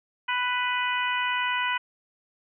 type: harmonic tone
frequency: 495.4 Hz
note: B4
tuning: 5 cents sharp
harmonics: 2 / 3 / 4 / 5 / 6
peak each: -28 / -30 / -31 / -32 / -33 dBFS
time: 0.28-1.78 s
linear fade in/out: 10 ms
effects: none